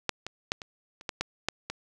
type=clicks; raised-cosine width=0.2 ms; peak=-8 / -18 / -9 / -23 / -28 / -14 / -11 / -9 / -16 dBFS; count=9; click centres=0.093 / 0.266 / 0.519 / 0.618 / 1.011 / 1.092 / 1.21 / 1.486 / 1.7 s; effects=none